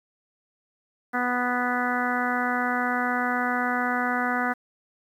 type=harmonic tone; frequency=246.9 Hz; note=B3; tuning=in tune; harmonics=1 / 2 / 3 / 4 / 5 / 6 / 7 / 8; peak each=-29 / -35 / -29 / -34 / -31 / -29 / -33 / -34 dBFS; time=1.13-4.54 s; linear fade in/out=20 ms; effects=9-bit